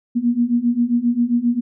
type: beating tone pair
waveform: sine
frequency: 234.9 / 242.4 Hz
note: A#3 / B3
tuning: +13 / -32 cents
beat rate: 7.5 Hz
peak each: -19 / -17 dBFS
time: 0.15-1.61 s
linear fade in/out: 20 ms
effects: none

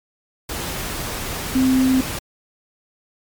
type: tone in noise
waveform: sine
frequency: 260.2 Hz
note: C4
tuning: 9 cents flat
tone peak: -13 dBFS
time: 1.55-2.01 s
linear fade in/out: 5 ms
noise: pink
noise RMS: -27 dBFS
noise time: 0.49-2.19 s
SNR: +11 dB
effects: MP3 96 kbps

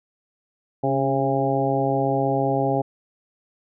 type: harmonic tone with a mistuned harmonic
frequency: 135.5 Hz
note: C#3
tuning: 39 cents flat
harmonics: 1 / 2 / 3 / 4 / 5 / 6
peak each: -26 / -26 / -26 / -26 / -26 / -26 dBFS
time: 0.83-2.82 s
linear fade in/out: 10 ms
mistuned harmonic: 2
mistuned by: +36 cents
effects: none

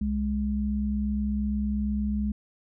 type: tone pair together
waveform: sine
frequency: 65.55 / 208.1 Hz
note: C2 / G#3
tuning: +4 / +4 cents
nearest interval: octave + minor sixth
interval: 2000 cents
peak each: -29 / -26 dBFS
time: 0.01-2.32 s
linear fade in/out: 5 ms
effects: none

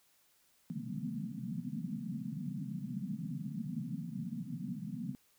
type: band-pass noise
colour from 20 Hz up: white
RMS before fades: -40 dBFS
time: 0.7-5.15 s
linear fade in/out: 0 ms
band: 130 to 250 Hz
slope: 96 dB/octave
effects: white hiss -70 dBFS RMS until 5.38 s

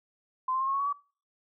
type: tone with pitch steps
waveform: sine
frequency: 1032 / 1050 / 1068.4 / 1087.1 / 1106.1 / 1125.4 / 1145.1 Hz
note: C6 / C6 / C6 / C#6 / C#6 / C#6 / D6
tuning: -24 / +6 / +36 / -34 / -4 / +26 / -44 cents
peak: -26 dBFS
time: 0.48-0.928 s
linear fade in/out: 5 ms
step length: 64 ms
effects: noise-tail reverb RT60 0.4 s tail -23 dB re dry

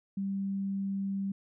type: tone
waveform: sine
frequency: 196 Hz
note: G3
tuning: in tune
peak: -30 dBFS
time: 0.17-1.32 s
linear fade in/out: 5 ms
effects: none

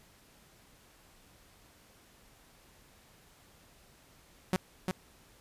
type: tone with echo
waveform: sawtooth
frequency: 185 Hz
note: F#3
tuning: in tune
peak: -22 dBFS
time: 4.53-4.56 s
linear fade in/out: 0 ms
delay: 350 ms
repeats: 1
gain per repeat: -4 dB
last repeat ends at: 4.91 s
effects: pink hiss -61 dBFS RMS until 5.4 s + resampled to 32000 Hz

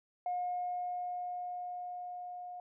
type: tone with level ramp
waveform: sine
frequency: 717 Hz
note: F5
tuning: 45 cents sharp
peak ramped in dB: -31 to -42 dBFS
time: 0.26-2.6 s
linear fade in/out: 2 ms
effects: tanh soft clip ceiling -28 dBFS

